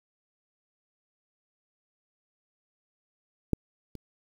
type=clicks; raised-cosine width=3 ms; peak=-11 / -28 dBFS; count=2; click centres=3.533 / 3.953 s; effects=8-bit